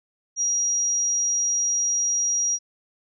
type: tone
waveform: sine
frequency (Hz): 5730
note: F8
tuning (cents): +44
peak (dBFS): -20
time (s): 0.36-2.59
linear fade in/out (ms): 50
effects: none